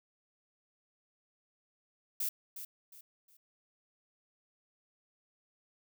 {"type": "noise with echo", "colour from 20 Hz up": "violet", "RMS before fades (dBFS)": -34, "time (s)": [2.2, 2.29], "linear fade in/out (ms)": 5, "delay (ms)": 360, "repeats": 3, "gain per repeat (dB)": -10, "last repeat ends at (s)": 3.37, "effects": []}